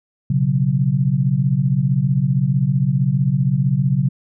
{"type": "chord", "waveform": "sine", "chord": "B suspended second", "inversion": "none", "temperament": "just", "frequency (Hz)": [123.47, 138.9, 185.21], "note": ["B2", "C#3", "F#3"], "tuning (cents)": [0, 4, 2], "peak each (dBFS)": [-21, -16, -21], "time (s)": [0.3, 4.09], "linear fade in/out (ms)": 5, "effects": []}